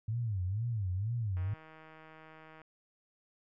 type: tone with vibrato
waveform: sine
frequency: 104 Hz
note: G#2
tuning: 3 cents sharp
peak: -31 dBFS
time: 0.08-1.54 s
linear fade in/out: 5 ms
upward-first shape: sine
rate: 2.1 Hz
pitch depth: 250 cents each way
type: click train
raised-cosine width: 0.5 ms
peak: -39 dBFS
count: 198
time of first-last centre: 1.37-2.617 s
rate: 158 Hz
effects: none